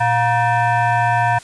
sine tone with frequency modulation, 117.3 Hz, A#2, 11 cents sharp, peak -13 dBFS, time 0-1.39 s, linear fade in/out 10 ms, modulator 829 Hz, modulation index 1.7, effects white hiss -41 dBFS RMS until 1.43 s + resampled to 22050 Hz

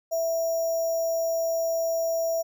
sine tone with sample-and-hold, 659.3 Hz, E5, in tune, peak -23 dBFS, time 0.11-2.43 s, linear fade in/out 20 ms, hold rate 6300 Hz, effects none

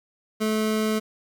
25% pulse tone, 216.8 Hz, A3, 25 cents flat, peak -18 dBFS, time 0.4-1 s, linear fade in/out 20 ms, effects 9-bit

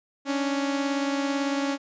sawtooth beating tone pair, 277.2 / 295.2 Hz, C#4 / D4, 0 / +9 cents, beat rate 18 Hz, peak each -21 / -29 dBFS, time 0.25-1.78 s, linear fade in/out 50 ms, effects resampled to 16000 Hz

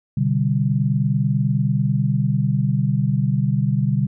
sine chord, G major, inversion first, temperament equal with one note detuned, 126.65 / 146.83 / 196 Hz, B2 / D3 / G3, +44 / 0 / 0 cents, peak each -20 / -20 / -22 dBFS, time 0.17-4.07 s, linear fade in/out 5 ms, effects none

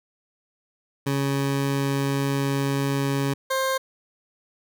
20% pulse tone pair in turn, 138.59 / 529 Hz, C#3 / C5, 0 / +19 cents, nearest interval octave + major seventh, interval 2319 cents, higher second, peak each -17 dBFS, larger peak neither, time 1.06-3.34 / 3.5-3.78 s, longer first, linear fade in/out 10 ms, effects none

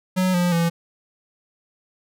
square tone with pitch steps, 185 / 176.65 / 168.67 Hz, F#3 / F3 / E3, 0 / +20 / +40 cents, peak -18 dBFS, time 0.16-0.7 s, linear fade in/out 20 ms, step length 180 ms, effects none

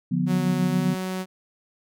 sine chord, B diminished, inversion first, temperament equal with one note detuned, 146.83 / 177.46 / 246.9 Hz, D3 / F3 / B3, 0 / +28 / 0 cents, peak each -27 / -23 / -26 dBFS, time 0.11-0.95 s, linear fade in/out 10 ms
sawtooth tone with pitch glide, 184.4 to 186.33 Hz, F#3 to F#3, -6 to +12 cents, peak -23 dBFS, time 0.26-1.26 s, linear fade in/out 50 ms, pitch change +18 cents, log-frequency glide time 0.66-0.8 s
effects none

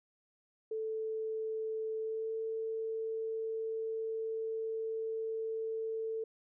sine tone with pitch glide, 440 to 445.4 Hz, A4 to A4, 0 to +21 cents, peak -34 dBFS, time 0.71-6.24 s, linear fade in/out 5 ms, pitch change +21 cents, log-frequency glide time 1.99-2.34 s, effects none

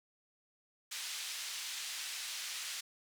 pink band-pass noise, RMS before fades -42 dBFS, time 0.91-2.81 s, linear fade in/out 10 ms, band 2700 to 8200 Hz, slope 12 dB/octave, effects none

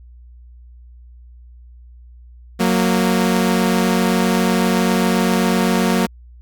sawtooth tone pair together, 183.7 / 231.4 Hz, F#3 / A#3, -12 / -13 cents, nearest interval major third, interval 399 cents, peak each -13 dBFS, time 2.59-6.07 s, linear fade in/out 20 ms, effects added 60 Hz sine -39 dBFS peak until 6.41 s

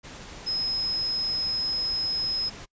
sine tone in noise, 5120 Hz, D#8, 49 cents sharp, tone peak -25 dBFS, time 0.46-2.5 s, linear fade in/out 20 ms, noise pink, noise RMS -42 dBFS, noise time 0.03-2.66 s, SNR +14 dB, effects noise-tail reverb RT60 0.1 s tail -24 dB re dry + resampled to 16000 Hz

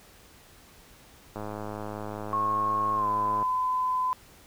click train, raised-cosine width 1 ms, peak -22 dBFS, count 218, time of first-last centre 1.36-3.427 s, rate 105 Hz
sine tone with pitch glide, 1087 to 1014.2 Hz, C#6 to B5, -34 to +46 cents, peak -24 dBFS, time 2.33-4.13 s, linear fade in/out 0 ms, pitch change -120 cents, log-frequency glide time 2.94-3.09 s
effects pink hiss -54 dBFS RMS until 4.46 s

